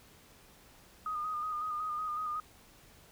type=tone with vibrato; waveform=sine; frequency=1234 Hz; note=D#6; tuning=15 cents flat; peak=-33 dBFS; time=1.06-2.4 s; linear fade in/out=2 ms; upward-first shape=square; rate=5.4 Hz; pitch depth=30 cents each way; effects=pink hiss -59 dBFS RMS until 3.11 s